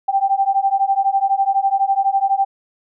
sine beating tone pair, 778 / 790 Hz, G5 / G5, -13 / +13 cents, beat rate 12 Hz, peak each -17 dBFS, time 0.08-2.45 s, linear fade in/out 10 ms, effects none

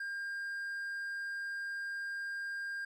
triangle tone, 1604 Hz, G6, 39 cents sharp, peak -35 dBFS, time 0-2.85 s, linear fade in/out 5 ms, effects none

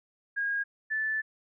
sine tone pair in turn, 1632 / 1750.7 Hz, G#6 / A6, -31 / -9 cents, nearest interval minor second, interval 122 cents, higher second, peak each -27 dBFS, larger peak neither, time 0.36-0.64 / 0.9-1.22 s, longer second, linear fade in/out 20 ms, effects none

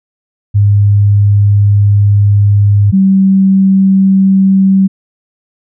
sine tone pair in turn, 102 / 192.55 Hz, G#2 / G3, -31 / -31 cents, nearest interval major seventh, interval 1100 cents, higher second, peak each -4 dBFS, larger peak neither, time 0.54-2.92 / 2.92-4.88 s, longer first, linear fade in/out 20 ms, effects none

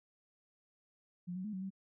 sine tone with pitch steps, 177.4 / 185.6 / 212.4 / 187.8 / 192.5 Hz, F3 / F#3 / G#3 / F#3 / G3, +27 / +6 / +39 / +26 / -31 cents, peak -38 dBFS, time 1.27-1.705 s, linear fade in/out 20 ms, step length 87 ms, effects none

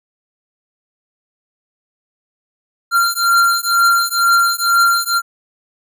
square beating tone pair, 1381 / 1383.1 Hz, F6 / F6, -20 / -17 cents, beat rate 2.1 Hz, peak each -15 dBFS, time 2.91-5.22 s, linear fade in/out 50 ms, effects none

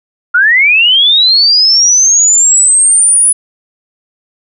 sine linear sweep, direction up, 1380 to 9956 Hz, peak -4 dBFS, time 0.34-3.33 s, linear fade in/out 10 ms, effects none

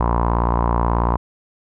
sawtooth tone with low-pass filter, 58.4 Hz, A#1, 4 cents sharp, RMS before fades -18 dBFS, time 0-1.17 s, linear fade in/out 5 ms, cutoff 1000 Hz, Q 6.7, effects none

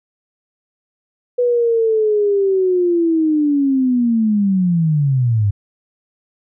sine linear sweep, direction down, 493.9 to 97.7 Hz, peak -12 dBFS, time 1.38-5.51 s, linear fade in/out 10 ms, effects none

